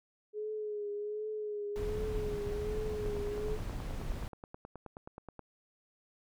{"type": "tone with vibrato", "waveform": "sine", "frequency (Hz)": 420.2, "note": "G#4", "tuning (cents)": 20, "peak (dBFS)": -35, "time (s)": [0.33, 3.59], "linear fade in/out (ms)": 50, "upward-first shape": "triangle", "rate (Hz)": 1.3, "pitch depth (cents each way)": 46}
{"type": "noise", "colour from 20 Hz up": "brown", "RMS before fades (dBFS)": -38, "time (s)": [1.76, 4.28], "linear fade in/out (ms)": 0}
{"type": "click train", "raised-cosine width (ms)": 1, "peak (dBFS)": -31, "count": 23, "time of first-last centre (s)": [3.06, 5.393], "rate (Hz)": 9.43}
{"effects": []}